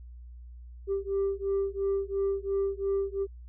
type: beating tone pair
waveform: sine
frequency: 392 / 394.9 Hz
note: G4 / G4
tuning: 0 / +13 cents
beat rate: 2.9 Hz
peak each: -28 dBFS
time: 0.87-3.27 s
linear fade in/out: 50 ms
effects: tanh soft clip ceiling -23 dBFS + added 60 Hz sine -43 dBFS peak until 3.48 s